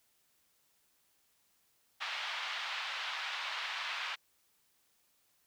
white band-pass noise, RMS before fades -39 dBFS, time 2-4.16 s, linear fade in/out 20 ms, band 830 to 3600 Hz, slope 24 dB/octave, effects white hiss -73 dBFS RMS until 5.46 s

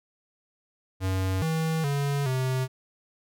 square tone with pitch steps, 94.4 / 160.8 / 141.6 / 129.8 Hz, F#2 / E3 / C#3 / C3, +35 / -43 / +37 / -13 cents, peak -25 dBFS, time 1-2.68 s, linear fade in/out 50 ms, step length 420 ms, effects none

